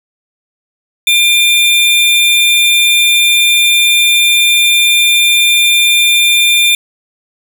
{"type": "tone pair together", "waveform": "square", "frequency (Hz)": [2398, 3571], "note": ["D7", "A7"], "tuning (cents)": [36, 25], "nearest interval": "perfect fifth", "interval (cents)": 689, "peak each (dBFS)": -10, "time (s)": [1.07, 6.75], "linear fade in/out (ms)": 2, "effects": []}